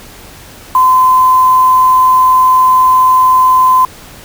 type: tone with quantisation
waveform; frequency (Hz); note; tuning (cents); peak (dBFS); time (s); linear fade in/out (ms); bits
sine; 1024; C6; -38; -4; 0.75-3.85; 2; 4
effects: pink hiss -34 dBFS RMS until 4.24 s